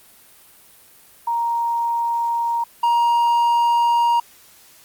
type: tone pair in turn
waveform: sine / triangle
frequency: 935 / 942.6 Hz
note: A#5 / A#5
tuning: +5 / +19 cents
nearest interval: unison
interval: 14 cents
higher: second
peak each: -18 / -12 dBFS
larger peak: second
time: 1.27-2.64 / 2.83-4.2 s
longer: neither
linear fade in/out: 5 ms
effects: white hiss -49 dBFS RMS until 4.84 s + Opus 32 kbps